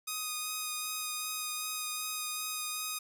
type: tone with vibrato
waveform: 5% pulse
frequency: 1244.5 Hz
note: D#6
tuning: in tune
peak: -23 dBFS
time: 0.07-2.99 s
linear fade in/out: 10 ms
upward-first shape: sine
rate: 2.6 Hz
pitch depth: 14 cents each way
effects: none